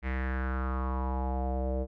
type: tone with low-pass filter sweep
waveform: square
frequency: 65 Hz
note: C2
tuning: 11 cents flat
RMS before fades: -31 dBFS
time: 0.02-1.87 s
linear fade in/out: 50 ms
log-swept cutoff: 2100 to 530 Hz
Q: 4.7
effects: none